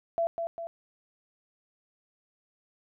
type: tone with echo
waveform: sine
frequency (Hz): 672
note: E5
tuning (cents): +33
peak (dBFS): -24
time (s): 0.18-0.27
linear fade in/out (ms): 0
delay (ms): 200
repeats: 2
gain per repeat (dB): -5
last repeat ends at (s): 0.67
effects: none